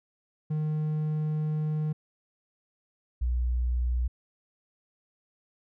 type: tone pair in turn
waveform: triangle / sine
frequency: 153.6 / 60.96 Hz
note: D#3 / B1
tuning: -22 / -22 cents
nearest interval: octave + major third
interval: 1600 cents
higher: first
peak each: -24 dBFS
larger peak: neither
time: 0.5-1.93 / 3.21-4.08 s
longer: first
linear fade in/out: 10 ms
effects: none